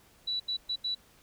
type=tone bursts at uneven times; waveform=sine; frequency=3943 Hz; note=B7; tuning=4 cents flat; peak=-29 dBFS; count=4; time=0.27-0.4 / 0.48-0.57 / 0.69-0.76 / 0.84-0.95 s; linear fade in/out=10 ms; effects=pink hiss -61 dBFS RMS until 1.22 s